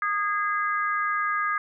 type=harmonic tone; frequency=411 Hz; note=G#4; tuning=18 cents flat; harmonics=3 / 4 / 5; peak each=-25 / -28 / -33 dBFS; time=0.02-1.58 s; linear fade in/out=2 ms; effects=none